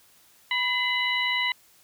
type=harmonic tone with a mistuned harmonic; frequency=984 Hz; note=B5; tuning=7 cents flat; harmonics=1 / 2 / 3 / 4; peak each=-31 / -25 / -29 / -33 dBFS; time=0.51-1.52 s; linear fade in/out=2 ms; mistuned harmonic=2; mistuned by=+56 cents; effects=white hiss -58 dBFS RMS until 1.83 s